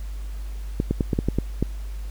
clicks, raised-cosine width 3 ms, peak -8 dBFS, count 8, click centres 0.801 / 0.91 / 1.008 / 1.132 / 1.189 / 1.286 / 1.386 / 1.626 s, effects added 50 Hz sine -29 dBFS peak until 2.1 s + pink hiss -50 dBFS RMS until 2.1 s

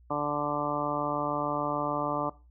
harmonic tone, 146.83 Hz, D3, in tune, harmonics 1 / 2 / 3 / 4 / 5 / 6 / 7 / 8, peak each -39 / -34 / -39 / -33 / -36 / -36 / -36 / -34 dBFS, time 0.1-2.3 s, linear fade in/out 10 ms, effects noise-tail reverb RT60 0.3 s tail -19 dB re dry + added 60 Hz sine -54 dBFS peak until 2.5 s

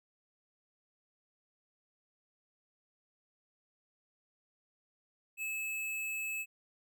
square tone, 2600 Hz, E7, 24 cents flat, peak -36 dBFS, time 5.37-6.46 s, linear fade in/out 50 ms, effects none

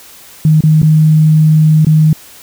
sine tone with dropouts, 155.56 Hz, D#3, in tune, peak -4 dBFS, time 0.45-2.13 s, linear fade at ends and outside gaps 2 ms, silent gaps 0.607-0.637 / 0.818-0.829 / 1.848-1.868 s, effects white hiss -37 dBFS RMS until 2.42 s

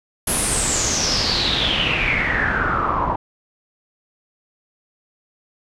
pink noise with low-pass filter sweep, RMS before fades -20 dBFS, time 0.27-3.16 s, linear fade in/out 5 ms, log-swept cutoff 11000 to 930 Hz, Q 7.7, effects none

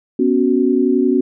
sine chord, B suspended second, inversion none, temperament just, 246.9 / 277.8 / 370.4 Hz, B3 / C#4 / F#4, 0 / +4 / +2 cents, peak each -16 dBFS, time 0.19-1.21 s, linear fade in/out 5 ms, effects none

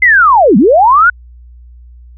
sine linear two-way sweep, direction down then up, 2093 to 174.61 to 1499 Hz, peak -3 dBFS, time 0.02-1.1 s, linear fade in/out 5 ms, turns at 0.57 s, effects added 60 Hz sine -33 dBFS peak until 2.17 s

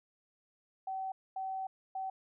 sine tone bursts at uneven times, 764 Hz, G5, 45 cents flat, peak -35 dBFS, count 3, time 0.87-1.12 / 1.36-1.67 / 1.95-2.1 s, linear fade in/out 5 ms, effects none

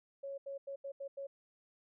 sine tone bursts at uneven times, 553 Hz, C#5, 4 cents flat, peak -40 dBFS, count 6, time 0.23-0.38 / 0.46-0.58 / 0.67-0.76 / 0.84-0.92 / 1-1.08 / 1.17-1.27 s, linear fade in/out 10 ms, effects none

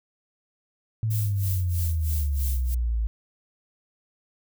sine exponential sweep, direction down, 112.2 to 54.1 Hz, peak -22 dBFS, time 1.03-3.07 s, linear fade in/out 0 ms
violet noise with tremolo, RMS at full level -33 dBFS, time 1.1-2.75 s, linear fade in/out 10 ms, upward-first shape sine, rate 3.1 Hz, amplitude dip 90%
effects none

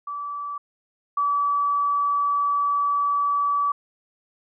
sine tone pair in turn, 1155 / 1148.5 Hz, D6 / D6, -29 / -39 cents, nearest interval unison, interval 10 cents, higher first, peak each -28 / -19 dBFS, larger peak second, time 0.07-0.58 / 1.17-3.72 s, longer second, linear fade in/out 5 ms, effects none

